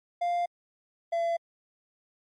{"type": "tone pair in turn", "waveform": "triangle", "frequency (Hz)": [698.5, 675.9], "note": ["F5", "E5"], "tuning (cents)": [0, 43], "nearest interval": "minor second", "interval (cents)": 57, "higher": "first", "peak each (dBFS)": [-23, -23], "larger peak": "neither", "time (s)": [[0.21, 0.46], [1.12, 1.37]], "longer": "neither", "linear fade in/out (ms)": 10, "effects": ["MP3 48 kbps"]}